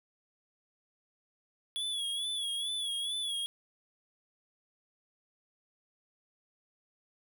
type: tone with vibrato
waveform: square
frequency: 3380 Hz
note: G#7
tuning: 30 cents sharp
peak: -33 dBFS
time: 1.76-3.46 s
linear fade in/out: 0 ms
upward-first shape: sine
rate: 2.3 Hz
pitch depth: 65 cents each way
effects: none